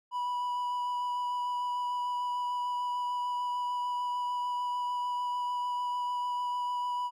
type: tone with vibrato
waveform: triangle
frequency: 982 Hz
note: B5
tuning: 10 cents flat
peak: -28 dBFS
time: 0.11-7.11 s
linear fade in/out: 50 ms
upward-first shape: sine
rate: 6.7 Hz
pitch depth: 9 cents each way
effects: none